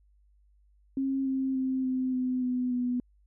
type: tone with pitch steps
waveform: sine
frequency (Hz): 269.3 / 265.4 / 261.6 / 257.9 / 254.2 / 250.5 / 246.9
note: C#4 / C4 / C4 / C4 / C4 / B3 / B3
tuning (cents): -50 / +25 / 0 / -25 / -50 / +25 / 0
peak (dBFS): -26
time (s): 0.97-3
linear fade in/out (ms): 2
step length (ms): 290
effects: added 50 Hz sine -60 dBFS peak until 3.26 s